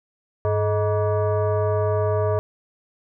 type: tone with frequency modulation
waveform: sine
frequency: 100 Hz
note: G2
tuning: 35 cents sharp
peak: -18 dBFS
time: 0.45-2.39 s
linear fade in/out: 0 ms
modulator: 528 Hz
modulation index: 1.3
effects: none